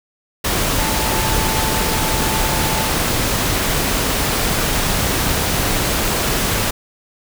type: tone in noise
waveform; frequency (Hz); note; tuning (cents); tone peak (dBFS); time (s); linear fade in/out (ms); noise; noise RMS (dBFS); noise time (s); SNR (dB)
sine; 880; A5; 0; -25; 0.79-2.9; 10; pink; -18; 0.44-6.71; -10
effects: none